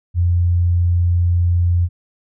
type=tone; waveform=sine; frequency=87.31 Hz; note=F2; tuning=in tune; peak=-12 dBFS; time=0.14-1.89 s; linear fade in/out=50 ms; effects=none